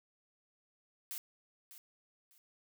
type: noise with echo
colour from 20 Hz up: blue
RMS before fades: -42 dBFS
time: 1.11-1.18 s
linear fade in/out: 0 ms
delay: 600 ms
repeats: 2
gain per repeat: -12 dB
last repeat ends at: 2.38 s
effects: none